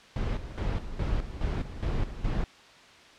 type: noise with tremolo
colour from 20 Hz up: brown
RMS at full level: -28 dBFS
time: 0.16-2.44 s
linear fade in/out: 2 ms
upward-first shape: square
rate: 2.4 Hz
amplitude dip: 70%
effects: white hiss -52 dBFS RMS until 3.18 s + low-pass 4000 Hz 12 dB/octave